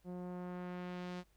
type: tone with low-pass filter sweep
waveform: sawtooth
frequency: 179.3 Hz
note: F3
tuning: 46 cents sharp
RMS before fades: -44 dBFS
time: 0.04-1.24 s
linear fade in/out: 50 ms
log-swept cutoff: 570 to 5600 Hz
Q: 0.84
effects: added 50 Hz sine -69 dBFS peak until 1.36 s + pink hiss -75 dBFS RMS until 1.36 s